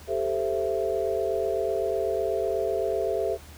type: chord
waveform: sine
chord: A minor seventh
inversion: third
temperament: equal with one note detuned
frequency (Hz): 392 / 440 / 523.3 / 666.5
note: G4 / A4 / C5 / E5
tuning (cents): 0 / 0 / 0 / +19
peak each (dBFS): -29 / -29 / -31 / -29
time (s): 0.07-3.38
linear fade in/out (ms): 50
effects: added 76 Hz sine -46 dBFS peak until 3.57 s + pink hiss -49 dBFS RMS until 3.57 s